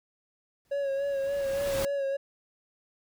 pink noise with exponential growth, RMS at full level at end -32 dBFS, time 0.65-1.85 s, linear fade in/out 1 ms, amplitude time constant 260 ms
triangle tone with vibrato, 554.4 Hz, C#5, in tune, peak -25 dBFS, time 0.71-2.17 s, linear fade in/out 10 ms, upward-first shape sine, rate 3.5 Hz, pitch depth 36 cents each way
effects none

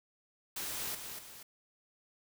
white noise with echo, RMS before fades -39 dBFS, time 0.56-0.95 s, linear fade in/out 5 ms, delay 240 ms, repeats 2, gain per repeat -6 dB, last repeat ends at 1.43 s, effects none

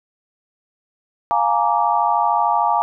sine chord, Bb dominant seventh, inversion second, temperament just, 699.2 / 839.1 / 932.3 / 1165.4 Hz, F5 / Ab5 / Bb5 / D6, +2 / +18 / 0 / -14 cents, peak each -21 / -19 / -19 / -22 dBFS, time 1.31-2.82 s, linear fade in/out 0 ms, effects none

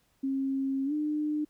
sine tone with pitch glide, 270 to 301.3 Hz, C#4 to D4, -45 to +44 cents, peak -27 dBFS, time 0.23-1.45 s, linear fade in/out 10 ms, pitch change +189 cents, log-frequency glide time 0.85-0.93 s, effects pink hiss -70 dBFS RMS until 1.49 s

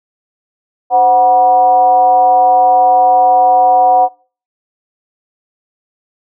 sine tone with frequency modulation, 740 Hz, F#5, in tune, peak -5 dBFS, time 0.9-4.09 s, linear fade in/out 50 ms, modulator 222 Hz, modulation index 0.53, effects noise-tail reverb RT60 0.4 s tail -23 dB re dry

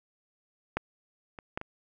clicks, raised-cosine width 0.5 ms, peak -13 / -27 / -17 / -23 dBFS, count 4, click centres 0.77 / 1.388 / 1.575 / 1.614 s, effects none

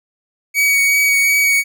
45% pulse tone with vibrato, 2253 Hz, C#7, 28 cents sharp, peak -11 dBFS, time 0.54-1.64 s, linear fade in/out 50 ms, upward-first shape triangle, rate 2.7 Hz, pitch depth 16 cents each way, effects none

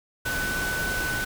sine tone in noise, 1500 Hz, F#6, 23 cents sharp, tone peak -27 dBFS, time 0.25-1.25 s, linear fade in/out 10 ms, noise pink, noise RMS -31 dBFS, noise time 0.25-1.25 s, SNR +1 dB, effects none

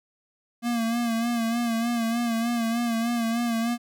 square tone with vibrato, 232.5 Hz, A#3, 4 cents flat, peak -24 dBFS, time 0.62-3.78 s, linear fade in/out 50 ms, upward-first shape sine, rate 3.3 Hz, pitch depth 50 cents each way, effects none

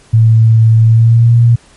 sine tone with pitch glide, 112.3 to 117.82 Hz, A2 to A#2, +36 to +19 cents, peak -3 dBFS, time 0.13-1.56 s, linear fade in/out 10 ms, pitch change +83 cents, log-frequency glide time 0.85-1.34 s, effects pink hiss -44 dBFS RMS until 1.76 s + MP3 48 kbps

